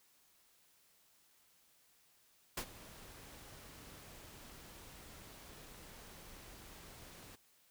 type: noise with ADSR envelope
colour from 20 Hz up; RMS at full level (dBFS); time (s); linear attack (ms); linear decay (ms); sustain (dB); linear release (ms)
pink; -37; 2.57-7.36; 6; 71; -18; 12
effects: white hiss -70 dBFS RMS until 7.7 s